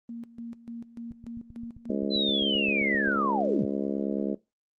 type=tone with tremolo; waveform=sine; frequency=233.1 Hz; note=A#3; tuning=in tune; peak=-35 dBFS; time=0.09-1.95 s; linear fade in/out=2 ms; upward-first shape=square; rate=3.4 Hz; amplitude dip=80%
type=click train; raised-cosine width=5 ms; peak=-34 dBFS; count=16; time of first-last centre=1.11-3.079 s; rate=7.62 Hz
type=harmonic tone; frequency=69.3 Hz; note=C#2; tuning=in tune; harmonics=3 / 4 / 5 / 6 / 7 / 8 / 9; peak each=-30 / -32 / -34 / -36 / -37 / -38 / -39 dBFS; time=1.89-4.35 s; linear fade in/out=10 ms
type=linear sweep; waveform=sine; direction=down; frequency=4091 to 64.3 Hz; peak=-25 dBFS; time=2.1-3.66 s; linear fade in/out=50 ms
effects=noise-tail reverb RT60 0.2 s tail -19 dB re dry + Opus 24 kbps